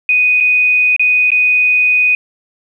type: tone with dropouts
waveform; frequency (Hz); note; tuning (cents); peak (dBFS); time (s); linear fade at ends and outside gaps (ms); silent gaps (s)
sine; 2489; D#7; 0; -8; 0.09-2.15; 2; 0.403-0.407 / 0.964-0.995 / 1.305-1.317
effects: 8-bit